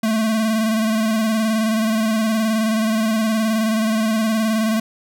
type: tone with vibrato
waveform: square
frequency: 220 Hz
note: A3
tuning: in tune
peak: -17 dBFS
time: 0.03-4.8 s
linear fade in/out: 5 ms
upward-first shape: square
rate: 19 Hz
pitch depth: 33 cents each way
effects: none